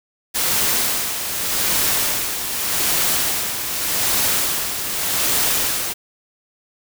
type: noise with tremolo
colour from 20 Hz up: white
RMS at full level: -18 dBFS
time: 0.34-5.94 s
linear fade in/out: 20 ms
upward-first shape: sine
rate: 0.84 Hz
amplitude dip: 55%
effects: none